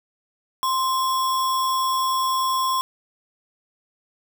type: tone with sample-and-hold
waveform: sine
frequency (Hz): 1046.5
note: C6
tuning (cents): 0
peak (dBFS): -19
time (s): 0.63-2.81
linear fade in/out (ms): 0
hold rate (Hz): 4410
effects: none